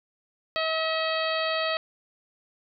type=harmonic tone; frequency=641 Hz; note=E5; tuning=49 cents flat; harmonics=1 / 2 / 3 / 4 / 5 / 6 / 7; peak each=-28 / -31 / -33 / -34 / -35 / -36 / -36 dBFS; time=0.56-1.77 s; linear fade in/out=0 ms; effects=none